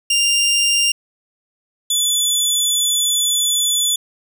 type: tone pair in turn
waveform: 20% pulse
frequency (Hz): 2794 / 3462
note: F7 / A7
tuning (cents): 0 / -29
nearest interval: major third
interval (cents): 371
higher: second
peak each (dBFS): -9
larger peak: neither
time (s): 0.1-0.92 / 1.9-3.96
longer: second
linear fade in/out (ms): 5
effects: none

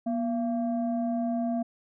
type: tone pair together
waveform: sine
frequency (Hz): 239.7 / 680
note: A#3 / F5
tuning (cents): +48 / -46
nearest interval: octave + tritone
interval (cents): 1806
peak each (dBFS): -26 / -30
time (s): 0.06-1.63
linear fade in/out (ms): 10
effects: tanh soft clip ceiling -20 dBFS

